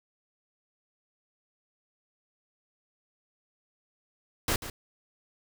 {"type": "noise with echo", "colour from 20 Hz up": "pink", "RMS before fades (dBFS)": -27, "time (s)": [4.48, 4.56], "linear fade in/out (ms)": 2, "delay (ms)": 140, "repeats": 1, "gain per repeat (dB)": -12, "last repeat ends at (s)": 4.7, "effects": []}